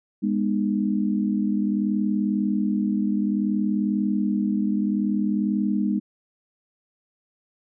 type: tone cluster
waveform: sine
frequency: 204.4 / 245 / 306.3 Hz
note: G#3 / B3 / D#4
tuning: -27 / -14 / -27 cents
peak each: -22 / -27 / -27 dBFS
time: 0.22-6 s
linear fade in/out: 20 ms
effects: none